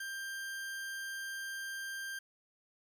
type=tone; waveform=40% pulse; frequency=1585 Hz; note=G6; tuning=19 cents sharp; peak=-38 dBFS; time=0-2.19 s; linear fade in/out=5 ms; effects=11-bit